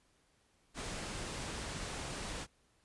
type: low-pass noise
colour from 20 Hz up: pink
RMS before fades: -42 dBFS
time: 0.74-2.47 s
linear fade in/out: 50 ms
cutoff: 10000 Hz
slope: 48 dB/octave
effects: pink hiss -72 dBFS RMS until 2.84 s + resampled to 24000 Hz